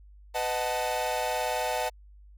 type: chord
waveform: 45% pulse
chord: B dominant seventh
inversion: none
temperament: equal with one note detuned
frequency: 501.1 / 622.3 / 740 / 880 Hz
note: B4 / D#5 / F#5 / A5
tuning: +25 / 0 / 0 / 0 cents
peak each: -34 / -33 / -33 / -32 dBFS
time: 0.34-1.9 s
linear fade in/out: 20 ms
effects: added 50 Hz sine -49 dBFS peak until 2.37 s